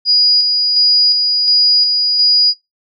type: tone with tremolo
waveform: sine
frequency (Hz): 4900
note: D#8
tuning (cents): -27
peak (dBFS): -8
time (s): 0.05-2.54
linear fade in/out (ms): 50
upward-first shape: square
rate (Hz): 1.4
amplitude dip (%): 35
effects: noise-tail reverb RT60 0.2 s tail -21 dB re dry